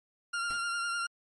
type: tone with vibrato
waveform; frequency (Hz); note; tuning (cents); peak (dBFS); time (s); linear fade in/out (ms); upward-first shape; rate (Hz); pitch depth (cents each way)
40% pulse; 1392; F6; -6; -30; 0.33-1.07; 10; triangle; 9.9; 32
type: noise with exponential decay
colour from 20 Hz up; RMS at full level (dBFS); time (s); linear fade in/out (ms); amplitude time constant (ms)
pink; -44; 0.5-0.72; 5; 47
effects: MP3 48 kbps